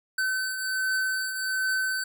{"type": "beating tone pair", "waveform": "square", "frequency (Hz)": [1526, 1527.3], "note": ["G6", "G6"], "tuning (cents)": [-47, -46], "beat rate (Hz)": 1.3, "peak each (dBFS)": [-35, -27], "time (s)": [0.18, 2.04], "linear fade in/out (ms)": 5, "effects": []}